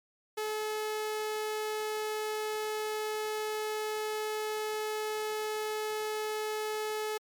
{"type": "tone", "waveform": "sawtooth", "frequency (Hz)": 429.4, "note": "A4", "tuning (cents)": -42, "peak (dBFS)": -28, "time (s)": [0.37, 7.18], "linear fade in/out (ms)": 10, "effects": ["MP3 96 kbps"]}